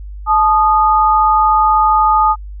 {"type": "tone pair together", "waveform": "sine", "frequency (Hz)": [866, 1233.2], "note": ["A5", "D#6"], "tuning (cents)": [-28, -16], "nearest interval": "tritone", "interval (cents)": 612, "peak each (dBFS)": -11, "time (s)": [0.26, 2.36], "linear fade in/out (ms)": 50, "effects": ["added 50 Hz sine -26 dBFS peak until 2.6 s"]}